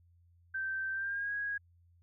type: tone with pitch glide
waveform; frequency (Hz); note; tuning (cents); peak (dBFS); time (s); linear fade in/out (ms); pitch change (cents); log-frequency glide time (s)
sine; 1557 to 1649.6; G6 to G#6; -12 to -12; -33; 0.54-1.58; 10; +100; 0.92-1.32
effects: added 86 Hz sine -62 dBFS peak until 2.02 s